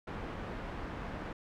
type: low-pass noise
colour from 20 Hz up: pink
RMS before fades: -41 dBFS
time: 0.07-1.33 s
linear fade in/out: 5 ms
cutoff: 1700 Hz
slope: 12 dB/octave
effects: none